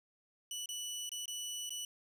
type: tone with dropouts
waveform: 20% pulse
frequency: 2960 Hz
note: F#7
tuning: in tune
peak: -34 dBFS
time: 0.51-1.85 s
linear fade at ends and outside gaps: 2 ms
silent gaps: 0.659-0.689 / 1.093-1.117 / 1.257-1.279 / 1.694-1.705 s
effects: none